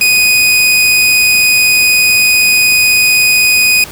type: tone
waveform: sawtooth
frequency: 2489 Hz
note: D#7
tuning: in tune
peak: -3 dBFS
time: 0.01-3.84 s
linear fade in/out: 2 ms
effects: pink hiss -29 dBFS RMS until 3.91 s + high-pass 60 Hz 12 dB/octave